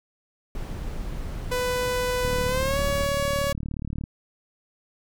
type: noise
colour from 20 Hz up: brown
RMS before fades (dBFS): -32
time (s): 0.55-3.05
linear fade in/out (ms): 2
type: tone with pitch glide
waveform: sawtooth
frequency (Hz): 498.1 to 562.3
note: B4 to C#5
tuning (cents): +15 to +25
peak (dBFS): -20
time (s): 1.51-3.53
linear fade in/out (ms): 10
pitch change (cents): +210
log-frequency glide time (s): 2.47-2.79
type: click train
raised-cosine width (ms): 5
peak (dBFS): -19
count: 67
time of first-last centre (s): 2.25-4.039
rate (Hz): 36.9
effects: none